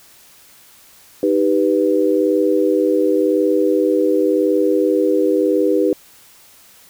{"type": "chord", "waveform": "sine", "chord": "Eb augmented", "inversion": "none", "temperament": "equal", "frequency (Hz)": [311.1, 392, 493.9], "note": ["Eb4", "G4", "B4"], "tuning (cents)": [0, 0, 0], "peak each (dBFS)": -17, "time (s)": [1.23, 5.93], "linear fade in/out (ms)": 2, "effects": ["white hiss -47 dBFS RMS until 6.89 s"]}